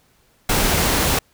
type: noise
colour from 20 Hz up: pink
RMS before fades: -18 dBFS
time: 0.49-1.19 s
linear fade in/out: 5 ms
effects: pink hiss -59 dBFS RMS until 1.33 s